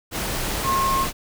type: tone in noise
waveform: sine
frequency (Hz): 1074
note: C6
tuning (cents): +45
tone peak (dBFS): -19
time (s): 0.63-1.07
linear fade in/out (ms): 50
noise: pink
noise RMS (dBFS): -26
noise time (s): 0.11-1.13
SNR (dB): +4
effects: none